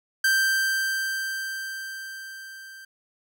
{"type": "tone with level ramp", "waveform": "45% pulse", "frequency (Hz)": 1568, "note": "G6", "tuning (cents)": 0, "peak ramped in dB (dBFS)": [-18, -42], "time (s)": [0.24, 2.85], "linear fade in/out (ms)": 5, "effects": []}